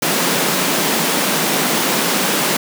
pink high-pass noise, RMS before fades -17 dBFS, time 0.02-2.57 s, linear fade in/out 5 ms, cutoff 160 Hz, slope 48 dB/octave, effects none

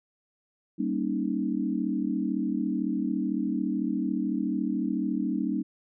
sine chord, Eb dominant seventh, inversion first, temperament equal with one note detuned, 195.32 / 233.1 / 277.2 / 311.1 Hz, G3 / Bb3 / Db4 / Eb4, -6 / 0 / 0 / 0 cents, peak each -31 dBFS, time 0.78-5.63 s, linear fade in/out 20 ms, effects none

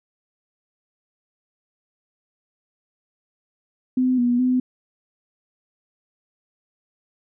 sine tone with pitch steps, 255 / 242.8 / 253.2 Hz, C4 / B3 / B3, -44 / -29 / +43 cents, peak -16 dBFS, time 3.97-4.6 s, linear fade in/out 5 ms, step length 210 ms, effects none

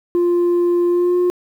sine tone with pitch glide, 349.2 to 356.9 Hz, F4 to F4, 0 to +38 cents, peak -10 dBFS, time 0.15-1.3 s, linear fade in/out 0 ms, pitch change +38 cents, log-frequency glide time 0.88-1.17 s, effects tanh soft clip ceiling -12 dBFS + 8-bit

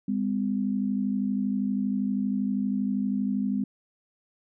sine tone pair together, 202.4 / 255 Hz, G#3 / C4, -44 / -44 cents, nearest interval major third, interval 400 cents, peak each -26 / -28 dBFS, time 0.08-3.64 s, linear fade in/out 5 ms, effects none

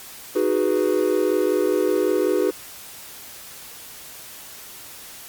triangle chord, G# minor seventh, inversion second, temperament equal, 311.1 / 370 / 415.3 / 493.9 Hz, D#4 / F#4 / G#4 / B4, 0 / 0 / 0 / 0 cents, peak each -23 / -20 / -21 / -22 dBFS, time 0.35-2.51 s, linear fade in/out 10 ms, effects white hiss -40 dBFS RMS until 5.28 s + Opus 48 kbps

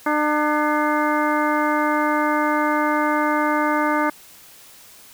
harmonic tone with a mistuned harmonic, 300 Hz, D4, 37 cents sharp, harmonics 1 / 2 / 3 / 4 / 5 / 6 / 7, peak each -22 / -25 / -23 / -24 / -27 / -31 / -30 dBFS, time 0.06-4.1 s, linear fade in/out 5 ms, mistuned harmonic 6, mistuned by -83 cents, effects white hiss -46 dBFS RMS until 5.13 s

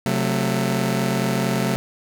sawtooth chord, F# diminished, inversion second, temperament just, 133.2 / 185 / 222 Hz, C3 / F#3 / A3, +31 / 0 / +16 cents, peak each -20 dBFS, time 0.06-1.76 s, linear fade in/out 0 ms, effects none

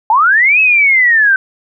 sine linear two-way sweep, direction up then down, 830 to 2600 to 1521 Hz, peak -6 dBFS, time 0.1-1.36 s, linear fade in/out 2 ms, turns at 0.6 s, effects none

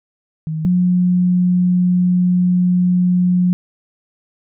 sine tone pair in turn, 157.8 / 179.76 Hz, D#3 / F#3, +25 / -50 cents, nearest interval major second, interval 225 cents, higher second, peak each -19 / -11 dBFS, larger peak second, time 0.47-0.65 / 0.65-3.53 s, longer second, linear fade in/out 0 ms, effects none

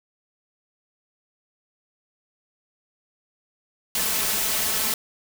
white noise with comb filter, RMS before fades -24 dBFS, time 3.95-4.94 s, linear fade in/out 2 ms, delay 4.6 ms, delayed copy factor +0.6, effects none

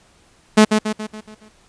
sawtooth tone with echo, 214.9 Hz, A3, 41 cents flat, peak -3 dBFS, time 0.57-0.65 s, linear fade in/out 10 ms, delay 140 ms, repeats 6, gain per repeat -6 dB, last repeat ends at 1.49 s, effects pink hiss -54 dBFS RMS until 1.68 s + resampled to 22050 Hz

